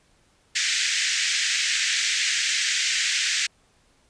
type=band-pass noise; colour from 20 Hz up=pink; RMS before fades=-24 dBFS; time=0.55-3.47 s; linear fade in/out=10 ms; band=1700 to 7800 Hz; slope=48 dB/octave; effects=pink hiss -62 dBFS RMS until 4.09 s + resampled to 22050 Hz